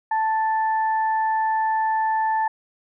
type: tone pair together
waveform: sine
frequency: 880 / 1760 Hz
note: A5 / A6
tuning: 0 / 0 cents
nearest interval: octave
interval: 1200 cents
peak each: -19 / -30 dBFS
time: 0.11-2.48 s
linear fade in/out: 5 ms
effects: none